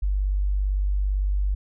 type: tone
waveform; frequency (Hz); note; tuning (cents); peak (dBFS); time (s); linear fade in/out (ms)
sine; 48.9; G1; -4; -20; 0.02-1.55; 10
effects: none